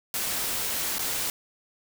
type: noise with dropouts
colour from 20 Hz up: white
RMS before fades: -29 dBFS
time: 0.14-1.3 s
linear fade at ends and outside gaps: 1 ms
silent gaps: 0.984-0.992 s
effects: none